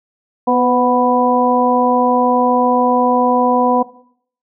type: harmonic tone with a mistuned harmonic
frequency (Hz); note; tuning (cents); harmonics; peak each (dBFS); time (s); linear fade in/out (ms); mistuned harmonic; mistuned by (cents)
246.9; B3; 0; 1 / 2 / 3 / 4; -16 / -16 / -16 / -16; 0.47-3.83; 10; 2; +27
effects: noise-tail reverb RT60 0.6 s tail -17 dB re dry